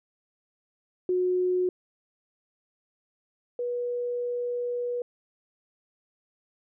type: tone pair in turn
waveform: sine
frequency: 364.1 / 486 Hz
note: F#4 / B4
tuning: -28 / -28 cents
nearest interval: perfect fourth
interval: 500 cents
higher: second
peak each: -22 / -27 dBFS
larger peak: first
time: 1.09-1.69 / 3.59-5.02 s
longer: second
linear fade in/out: 2 ms
effects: none